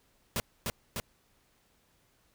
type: noise with echo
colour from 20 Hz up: pink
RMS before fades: -31 dBFS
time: 0.36-0.4 s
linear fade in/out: 0 ms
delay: 300 ms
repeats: 2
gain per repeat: -2 dB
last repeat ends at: 1 s
effects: pink hiss -69 dBFS RMS until 2.34 s